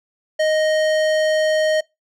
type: tone with tanh clipping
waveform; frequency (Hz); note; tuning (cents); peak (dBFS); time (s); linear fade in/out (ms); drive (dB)
sine; 622.3; D#5; 0; -17; 0.39-1.81; 10; 18
effects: noise-tail reverb RT60 0.2 s tail -23 dB re dry